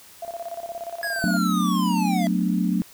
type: tone with tremolo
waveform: sine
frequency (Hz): 681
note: F5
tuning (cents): -44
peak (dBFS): -28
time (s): 0.22-1.38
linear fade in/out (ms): 5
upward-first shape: square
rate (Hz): 17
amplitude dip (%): 75
type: linear sweep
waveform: square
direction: down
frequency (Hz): 1683 to 659.3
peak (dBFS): -26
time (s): 1.03-2.27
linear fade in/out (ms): 0
type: chord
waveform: sine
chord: B minor seventh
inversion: second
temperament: equal with one note detuned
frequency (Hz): 184.25 / 220 / 246.9 / 293.7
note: F#3 / A3 / B3 / D4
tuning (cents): -7 / 0 / 0 / 0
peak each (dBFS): -22 / -25 / -28 / -28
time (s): 1.24-2.82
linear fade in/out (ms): 0
effects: white hiss -48 dBFS RMS until 2.93 s